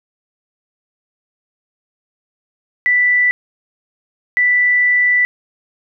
sine tone bursts at uneven times, 1975.5 Hz, B6, in tune, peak -10 dBFS, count 2, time 2.86-3.31 / 4.37-5.25 s, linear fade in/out 0 ms, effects none

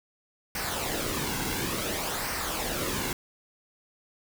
pink noise with flanger, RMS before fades -31 dBFS, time 0.55-3.13 s, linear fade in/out 2 ms, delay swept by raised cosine 0.28 to 1.68 ms, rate 0.57 Hz, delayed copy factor -0.55, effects none

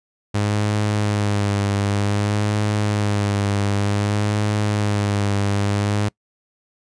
sawtooth tone with vibrato, 102.8 Hz, G#2, 17 cents flat, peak -14 dBFS, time 0.34-6.09 s, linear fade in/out 10 ms, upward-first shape sine, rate 0.54 Hz, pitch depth 36 cents each way, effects noise-tail reverb RT60 0.1 s tail -25 dB re dry + resampled to 22050 Hz

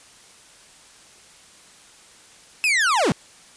40% pulse linear sweep, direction down, 2637 to 115.5 Hz, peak -16 dBFS, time 2.64-3.12 s, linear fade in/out 0 ms, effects white hiss -49 dBFS RMS until 3.56 s + resampled to 22050 Hz

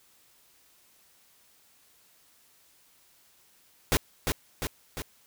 pink noise with echo, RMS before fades -23 dBFS, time 3.92-3.97 s, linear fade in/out 0 ms, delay 350 ms, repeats 3, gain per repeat -4 dB, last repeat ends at 5.02 s, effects white hiss -62 dBFS RMS until 5.26 s

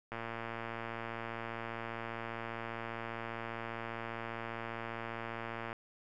click train, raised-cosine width 0.5 ms, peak -25 dBFS, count 646, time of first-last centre 0.12-5.729 s, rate 115 Hz, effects none

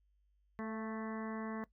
harmonic tone with a mistuned harmonic, 219.9 Hz, A3, 1 cent flat, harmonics 1 / 2 / 3 / 4 / 5 / 6 / 7 / 8 / 9, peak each -40 / -46 / -50 / -52 / -49 / -57 / -57 / -53 / -56 dBFS, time 0.59-1.64 s, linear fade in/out 0 ms, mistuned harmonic 3, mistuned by +27 cents, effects noise-tail reverb RT60 0.1 s tail -19 dB re dry + added 50 Hz sine -70 dBFS peak until 1.72 s

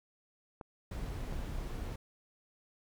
clicks, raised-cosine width 1 ms, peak -30 / -30 dBFS, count 2, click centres 0.612 / 1.325 s
brown noise, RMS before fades -39 dBFS, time 0.91-1.96 s, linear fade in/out 5 ms
effects none

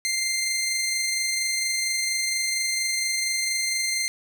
15% pulse tone with amplitude modulation, 2093 Hz, C7, in tune, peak -16 dBFS, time 0.05-4.08 s, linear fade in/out 0 ms, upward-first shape sine, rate 24.3 Hz, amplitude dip 25%, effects none

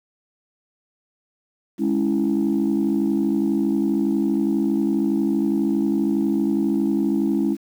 sine chord, C# minor, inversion second, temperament equal, 207.7 / 277.2 / 329.6 Hz, G#3 / C#4 / E4, 0 / 0 / 0 cents, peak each -21 dBFS, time 1.78-7.57 s, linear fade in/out 50 ms, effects tanh soft clip ceiling -12 dBFS + 8-bit

